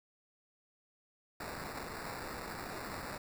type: noise with sample-and-hold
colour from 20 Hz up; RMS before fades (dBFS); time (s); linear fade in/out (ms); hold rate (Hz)
white; -43; 1.4-3.18; 5; 3150
effects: none